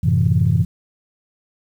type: chord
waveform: sine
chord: F# half-diminished seventh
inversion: none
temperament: equal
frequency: 92.5 / 110 / 130.81 / 164.81 Hz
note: F#2 / A2 / C3 / E3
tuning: 0 / 0 / 0 / 0 cents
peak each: -18 dBFS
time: 0.03-0.65 s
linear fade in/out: 10 ms
effects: tanh soft clip ceiling -4 dBFS + 8-bit